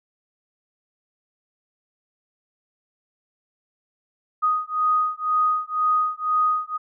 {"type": "beating tone pair", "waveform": "sine", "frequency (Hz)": [1244.5, 1246.5], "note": ["D#6", "D#6"], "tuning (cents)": [0, 3], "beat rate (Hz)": 2, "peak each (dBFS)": -22, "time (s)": [4.42, 6.78], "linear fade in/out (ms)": 20, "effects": []}